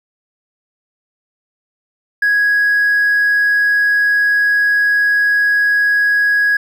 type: tone with hard clipping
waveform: triangle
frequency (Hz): 1661.2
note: G#6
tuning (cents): 0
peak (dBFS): -10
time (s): 2.22-6.57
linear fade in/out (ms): 5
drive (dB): 2
effects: none